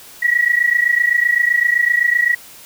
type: tone pair together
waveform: sine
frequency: 1909 / 1936.8 Hz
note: A#6 / B6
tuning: +41 / -34 cents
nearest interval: unison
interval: 25 cents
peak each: -15 / -15 dBFS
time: 0.22-2.35 s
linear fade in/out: 10 ms
effects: white hiss -40 dBFS RMS until 2.65 s